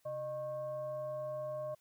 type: tone with frequency modulation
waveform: sine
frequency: 611 Hz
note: D#5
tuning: 32 cents flat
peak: -37 dBFS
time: 0.05-1.75 s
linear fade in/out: 10 ms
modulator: 478 Hz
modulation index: 0.48
effects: white hiss -73 dBFS RMS until 1.8 s